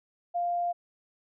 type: tone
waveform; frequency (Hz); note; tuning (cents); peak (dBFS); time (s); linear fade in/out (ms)
sine; 698.5; F5; 0; -26; 0.34-0.73; 20
effects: none